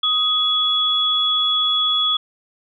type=tone pair together; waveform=sine; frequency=1252 / 3376 Hz; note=D#6 / G#7; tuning=+10 / +28 cents; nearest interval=octave + perfect fourth; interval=1718 cents; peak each=-24 / -16 dBFS; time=0.03-2.17 s; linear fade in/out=5 ms; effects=none